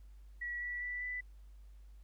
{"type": "tone with pitch steps", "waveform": "sine", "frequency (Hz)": [1933, 1950.9, 1969.1, 1987.3], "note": ["B6", "B6", "B6", "B6"], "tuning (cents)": [-38, -22, -6, 10], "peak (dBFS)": -37, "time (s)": [0.41, 1.21], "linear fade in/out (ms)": 10, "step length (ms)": 200, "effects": ["added 50 Hz sine -52 dBFS peak until 2.03 s", "pink hiss -75 dBFS RMS until 2.03 s"]}